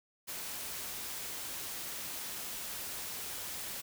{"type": "noise", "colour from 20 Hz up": "white", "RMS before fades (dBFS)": -41, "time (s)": [0.27, 3.82], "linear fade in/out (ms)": 20, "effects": []}